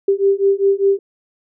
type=beating tone pair; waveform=sine; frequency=392 / 397 Hz; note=G4 / G4; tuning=0 / +22 cents; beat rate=5 Hz; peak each=-15 dBFS; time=0.08-0.99 s; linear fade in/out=5 ms; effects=none